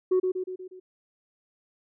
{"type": "tone with echo", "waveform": "sine", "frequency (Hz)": 370, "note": "F#4", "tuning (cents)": 0, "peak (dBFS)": -17, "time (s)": [0.11, 0.2], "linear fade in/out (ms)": 10, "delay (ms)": 120, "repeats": 5, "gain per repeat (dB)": -5, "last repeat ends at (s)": 0.8, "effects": ["tanh soft clip ceiling -17 dBFS"]}